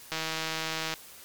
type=click train; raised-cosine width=0.2 ms; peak=-14 dBFS; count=132; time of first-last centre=0.12-0.939 s; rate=160 Hz; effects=white hiss -49 dBFS RMS until 1.24 s + MP3 96 kbps